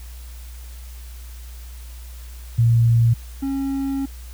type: tone pair in turn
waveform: sine / triangle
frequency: 116.4 / 272.8 Hz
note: A#2 / C#4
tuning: -2 / -28 cents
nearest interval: octave + minor third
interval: 1474 cents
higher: second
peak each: -12 / -19 dBFS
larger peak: first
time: 2.58-3.14 / 3.42-4.06 s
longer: second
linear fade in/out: 10 ms
effects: added 60 Hz sine -34 dBFS peak until 4.33 s + white hiss -47 dBFS RMS until 4.33 s